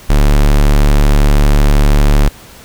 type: tone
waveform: square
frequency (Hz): 36.37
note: D1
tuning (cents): -16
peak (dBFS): -6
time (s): 0.09-2.29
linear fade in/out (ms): 10
effects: pink hiss -37 dBFS RMS until 2.64 s

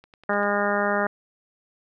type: click train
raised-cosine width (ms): 0.3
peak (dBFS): -32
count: 5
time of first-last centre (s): 0.04-0.432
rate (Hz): 10.2
type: harmonic tone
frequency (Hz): 203.8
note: G#3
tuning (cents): -32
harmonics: 1 / 2 / 3 / 4 / 5 / 6 / 7 / 8 / 9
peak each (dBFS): -29 / -29 / -26 / -29 / -33 / -30 / -29 / -32 / -31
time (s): 0.29-1.07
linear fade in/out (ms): 5
effects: none

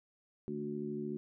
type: harmonic tone with a mistuned harmonic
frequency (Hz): 73.42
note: D2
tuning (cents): 0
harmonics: 2 / 3 / 4 / 5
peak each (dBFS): -46 / -40 / -44 / -40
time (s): 0.48-1.17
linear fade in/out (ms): 0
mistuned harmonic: 2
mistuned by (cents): +37
effects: none

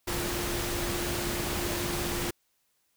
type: tone in noise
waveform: sine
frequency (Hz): 349.2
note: F4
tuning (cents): 0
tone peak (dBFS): -35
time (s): 0.07-2.31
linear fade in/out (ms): 10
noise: pink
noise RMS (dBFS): -32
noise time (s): 0.07-2.31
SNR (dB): -6
effects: white hiss -73 dBFS RMS until 2.96 s

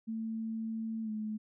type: tone with pitch glide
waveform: sine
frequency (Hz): 223.3 to 215.1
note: A3 to A3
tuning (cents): +26 to -39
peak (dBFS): -34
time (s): 0.07-1.38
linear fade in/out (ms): 20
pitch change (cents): -65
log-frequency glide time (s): 1.03-1.1
effects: none

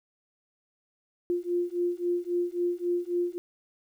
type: beating tone pair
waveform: sine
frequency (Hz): 349.2 / 352.9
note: F4 / F4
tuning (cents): 0 / +18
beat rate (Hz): 3.7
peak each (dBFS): -29 / -29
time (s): 1.3-3.38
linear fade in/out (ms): 0
effects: 10-bit

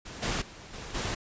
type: noise with level steps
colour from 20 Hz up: pink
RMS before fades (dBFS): -42 / -30 / -47 / -41 / -32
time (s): 0.05-1.15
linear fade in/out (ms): 10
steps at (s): 0.22 / 0.41 / 0.73 / 0.94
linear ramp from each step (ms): 10
effects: resampled to 16000 Hz

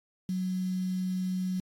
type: tone with quantisation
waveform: sine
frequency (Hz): 185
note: F#3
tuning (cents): 0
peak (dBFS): -28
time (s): 0.29-1.6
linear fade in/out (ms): 2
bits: 8
effects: AAC 48 kbps

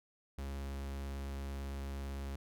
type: tone with vibrato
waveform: 45% pulse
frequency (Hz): 68.9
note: C#2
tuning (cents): -10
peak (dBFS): -39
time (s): 0.38-2.36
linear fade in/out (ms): 5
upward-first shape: triangle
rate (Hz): 18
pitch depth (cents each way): 16
effects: none

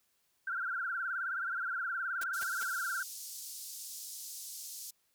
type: tone with vibrato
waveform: sine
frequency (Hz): 1464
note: F#6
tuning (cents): -19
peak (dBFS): -33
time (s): 0.47-3.03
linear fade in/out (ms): 5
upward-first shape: sine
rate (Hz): 19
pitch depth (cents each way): 130
type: noise bursts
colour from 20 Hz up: white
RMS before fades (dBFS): -42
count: 3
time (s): 2.21-2.637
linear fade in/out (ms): 5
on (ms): 29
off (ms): 170
type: band-pass noise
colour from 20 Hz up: pink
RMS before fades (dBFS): -45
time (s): 2.33-4.91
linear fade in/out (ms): 10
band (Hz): 5000 to 16000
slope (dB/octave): 24
effects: white hiss -75 dBFS RMS until 5.14 s

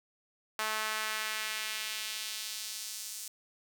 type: tone with high-pass filter sweep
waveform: sawtooth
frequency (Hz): 216.8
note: A3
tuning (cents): -25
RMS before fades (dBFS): -37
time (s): 0.59-3.28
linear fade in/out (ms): 2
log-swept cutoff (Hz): 1100 to 6900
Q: 1.1
effects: none

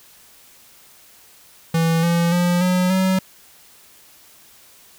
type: tone with pitch steps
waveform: square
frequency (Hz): 164.6 / 170.21 / 176.01 / 182 / 188.2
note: E3 / F3 / F3 / F#3 / F#3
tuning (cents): -2 / -44 / +14 / -28 / +30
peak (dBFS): -16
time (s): 1.74-3.19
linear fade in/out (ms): 5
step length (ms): 290
effects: white hiss -49 dBFS RMS until 4.98 s

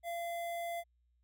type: tone with notch filter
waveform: square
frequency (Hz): 684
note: F5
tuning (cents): -36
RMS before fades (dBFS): -39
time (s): 0.03-0.84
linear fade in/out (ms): 50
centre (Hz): 5200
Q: 0.99
effects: added 60 Hz sine -70 dBFS peak until 1.23 s

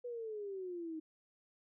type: exponential sweep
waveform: sine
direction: down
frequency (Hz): 493.9 to 311.1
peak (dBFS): -40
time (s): 0.04-1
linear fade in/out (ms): 10
effects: none

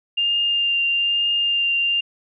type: tone with vibrato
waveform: sine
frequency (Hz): 2801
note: F7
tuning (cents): +4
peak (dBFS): -17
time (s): 0.17-2.01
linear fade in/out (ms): 10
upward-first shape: triangle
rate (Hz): 1.1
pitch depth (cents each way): 14
effects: none

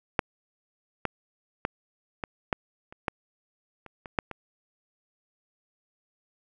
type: clicks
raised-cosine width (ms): 0.5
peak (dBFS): -6 / -11 / -11 / -16 / -9 / -29 / -11 / -29 / -24 / -8 / -21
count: 11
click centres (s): 0.192 / 1.053 / 1.651 / 2.238 / 2.528 / 2.925 / 3.082 / 3.863 / 4.058 / 4.188 / 4.313
effects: none

